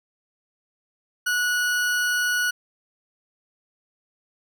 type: tone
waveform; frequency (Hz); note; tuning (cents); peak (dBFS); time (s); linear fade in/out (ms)
40% pulse; 1466; F#6; -16; -20; 1.26-2.51; 10
effects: none